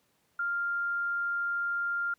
sine tone, 1396.9 Hz, F6, in tune, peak -28 dBFS, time 0.39-2.14 s, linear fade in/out 5 ms, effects pink hiss -71 dBFS RMS until 2.18 s + high-pass 100 Hz 12 dB/octave

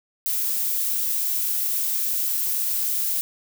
violet noise, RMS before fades -24 dBFS, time 0.26-3.21 s, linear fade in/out 0 ms, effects none

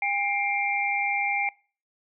sine tone cluster, 806 / 2121 / 2352 Hz, G5 / C7 / D7, +48 / +23 / +2 cents, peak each -28 dBFS, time 0.02-1.49 s, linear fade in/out 2 ms, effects noise-tail reverb RT60 0.4 s tail -24 dB re dry

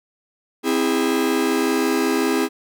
45% pulse chord, C augmented, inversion none, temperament just, 261.6 / 327 / 408.8 Hz, C4 / E4 / G#4, 0 / -14 / -27 cents, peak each -22 dBFS, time 0.63-2.49 s, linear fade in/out 50 ms, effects none

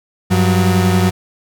35% pulse tone pair together, 96.5 / 182.17 Hz, G2 / F#3, -27 / -27 cents, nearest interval major seventh, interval 1100 cents, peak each -12 dBFS, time 0.3-1.11 s, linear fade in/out 20 ms, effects none

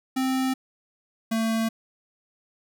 square tone pair in turn, 261.6 / 224.6 Hz, C4 / A3, 0 / +36 cents, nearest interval minor third, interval 264 cents, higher first, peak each -23 dBFS, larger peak neither, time 0.16-0.54 / 1.31-1.69 s, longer neither, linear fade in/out 10 ms, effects none

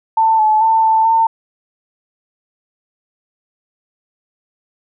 sine tone with pitch steps, 891 / 862 / 893 / 886 / 903 Hz, A5 / A5 / A5 / A5 / A5, +22 / -36 / +25 / +12 / +45 cents, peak -9 dBFS, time 0.17-1.27 s, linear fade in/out 5 ms, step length 220 ms, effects none

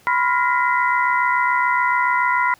sine tone cluster, 991 / 1058 / 1405 / 1889 / 2024 Hz, B5 / C6 / F6 / A#6 / B6, +6 / +19 / +10 / +22 / +42 cents, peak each -18 / -27 / -22 / -27 / -23 dBFS, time 0.07-2.54 s, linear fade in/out 0 ms, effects pink hiss -52 dBFS RMS until 2.59 s + high-pass 80 Hz 12 dB/octave

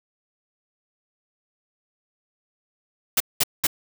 white noise bursts, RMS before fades -19 dBFS, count 3, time 3.17-3.669 s, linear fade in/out 5 ms, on 33 ms, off 200 ms, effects none

